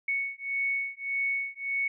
sine beating tone pair, 2217 / 2218.7 Hz, C#7 / C#7, 0 / +1 cents, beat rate 1.7 Hz, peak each -31 dBFS, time 0.08-1.88 s, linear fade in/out 5 ms, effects none

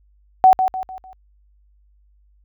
sine tone with echo, 752 Hz, F#5, 28 cents sharp, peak -6 dBFS, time 0.44-0.53 s, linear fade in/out 0 ms, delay 150 ms, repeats 4, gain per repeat -8 dB, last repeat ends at 1.13 s, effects added 50 Hz sine -53 dBFS peak until 2.44 s

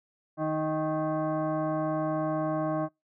sine tone with frequency modulation, 155.56 Hz, D#3, in tune, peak -26 dBFS, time 0.37-2.89 s, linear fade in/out 50 ms, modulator 468 Hz, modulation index 1.7, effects noise-tail reverb RT60 0.2 s tail -25 dB re dry

